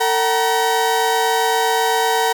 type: tone cluster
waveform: 35% pulse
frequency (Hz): 451.1 / 760 / 950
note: A4 / F#5 / A#5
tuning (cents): +43 / +46 / +33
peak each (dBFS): -18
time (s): 0-2.33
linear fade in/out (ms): 10
effects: none